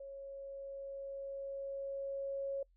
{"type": "tone with level ramp", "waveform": "sine", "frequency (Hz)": 550, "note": "C#5", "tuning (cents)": -14, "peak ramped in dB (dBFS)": [-45, -35], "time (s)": [0, 2.63], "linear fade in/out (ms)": 5, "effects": ["noise-tail reverb RT60 0.1 s tail -26 dB re dry", "added 43 Hz sine -66 dBFS peak until 2.76 s"]}